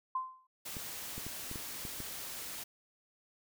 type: tone with exponential decay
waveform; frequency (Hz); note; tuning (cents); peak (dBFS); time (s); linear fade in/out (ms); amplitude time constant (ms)
sine; 1037; C6; -16; -29; 0.15-0.47; 5; 68
type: noise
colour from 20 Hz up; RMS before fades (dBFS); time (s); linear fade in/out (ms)
white; -43; 0.65-2.64; 10
type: clicks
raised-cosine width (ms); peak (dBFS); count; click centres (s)
3; -30; 7; 0.768 / 1.18 / 1.266 / 1.514 / 1.558 / 1.852 / 2.003
effects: none